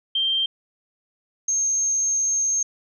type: tone pair in turn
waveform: sine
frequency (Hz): 3160 / 6412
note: G7 / G8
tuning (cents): +13 / +38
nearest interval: octave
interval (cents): 1225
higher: second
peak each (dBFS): -19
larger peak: neither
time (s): 0.15-0.46 / 1.48-2.63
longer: second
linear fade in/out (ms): 5
effects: none